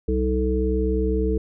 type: harmonic tone with a mistuned harmonic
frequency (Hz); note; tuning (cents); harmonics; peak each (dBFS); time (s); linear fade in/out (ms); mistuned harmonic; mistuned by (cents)
63.9; C2; -40; 1 / 3 / 5 / 7; -22 / -28 / -27 / -24; 0.08-1.38; 5; 7; -31
effects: none